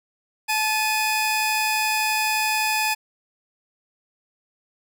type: tone pair together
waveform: sawtooth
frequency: 866.9 / 2489 Hz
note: A5 / D#7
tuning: -26 / 0 cents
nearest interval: octave + tritone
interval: 1826 cents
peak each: -19 / -20 dBFS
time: 0.48-2.95 s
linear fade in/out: 20 ms
effects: none